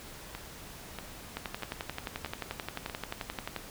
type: two click trains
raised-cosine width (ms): 0.3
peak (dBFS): -22 / -18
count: 5 / 26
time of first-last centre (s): 0.35-2.898 / 1.37-3.563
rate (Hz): 1.57 / 11.4
effects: pink hiss -47 dBFS RMS until 3.7 s